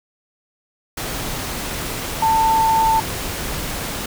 sine tone in noise, 892 Hz, A5, 23 cents sharp, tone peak -13 dBFS, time 2.22-3 s, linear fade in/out 5 ms, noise pink, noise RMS -26 dBFS, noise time 0.97-4.06 s, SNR +10 dB, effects none

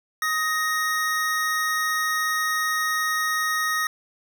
square tone pair together, 1257.7 / 1865 Hz, D#6 / A#6, +18 / 0 cents, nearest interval perfect fifth, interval 682 cents, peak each -26 / -25 dBFS, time 0.22-3.87 s, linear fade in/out 2 ms, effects none

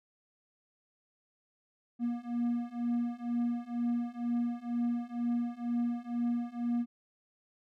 triangle beating tone pair, 237.4 / 239.5 Hz, A#3 / A#3, +32 / +47 cents, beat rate 2.1 Hz, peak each -32 / -31 dBFS, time 1.99-6.86 s, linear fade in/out 50 ms, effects none

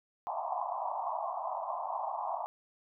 pink band-pass noise, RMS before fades -36 dBFS, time 0.27-2.46 s, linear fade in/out 0 ms, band 640 to 1100 Hz, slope 96 dB/octave, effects none

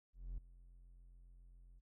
triangle tone with ADSR envelope, 43.65 Hz, F1, in tune, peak -38 dBFS, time 0.13-1.81 s, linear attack 250 ms, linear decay 3 ms, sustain -18 dB, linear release 31 ms, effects none

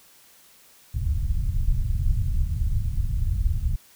pink low-pass noise, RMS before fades -23 dBFS, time 0.94-3.76 s, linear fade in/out 10 ms, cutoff 110 Hz, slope 24 dB/octave, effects white hiss -54 dBFS RMS until 3.95 s

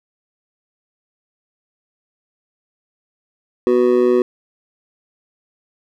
triangle tone with amplitude modulation, 370 Hz, F#4, in tune, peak -5 dBFS, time 3.67-4.22 s, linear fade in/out 0 ms, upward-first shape sine, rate 123 Hz, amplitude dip 95%, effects none

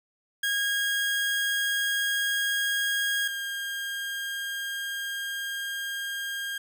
30% pulse tone pair in turn, 1634 / 1612.4 Hz, G#6 / G6, -29 / +48 cents, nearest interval unison, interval 23 cents, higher first, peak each -22 / -28 dBFS, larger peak first, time 0.43-3.28 / 3.28-6.58 s, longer second, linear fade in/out 5 ms, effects none

